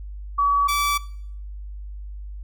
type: tone pair in turn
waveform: sine / sawtooth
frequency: 1138 / 1155.2 Hz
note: C#6 / D6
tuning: +45 / -29 cents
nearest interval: unison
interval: 26 cents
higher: second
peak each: -16 / -16 dBFS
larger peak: neither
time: 0.38-0.68 / 0.68-0.98 s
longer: neither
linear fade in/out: 10 ms
effects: noise-tail reverb RT60 0.6 s tail -19 dB re dry + added 50 Hz sine -32 dBFS peak until 2.43 s